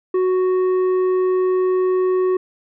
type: tone with tanh clipping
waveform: sine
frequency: 370 Hz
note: F#4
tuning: in tune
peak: -16 dBFS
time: 0.14-2.37 s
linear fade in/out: 5 ms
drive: 7 dB
effects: none